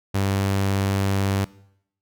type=tone; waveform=sawtooth; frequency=98 Hz; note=G2; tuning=in tune; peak=-16 dBFS; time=0.14-1.45 s; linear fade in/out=10 ms; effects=noise-tail reverb RT60 0.7 s tail -20 dB re dry